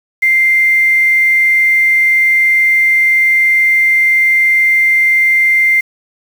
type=tone with quantisation; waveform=sine; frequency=2093 Hz; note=C7; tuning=in tune; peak=-7 dBFS; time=0.22-5.81 s; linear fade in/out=10 ms; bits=5; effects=none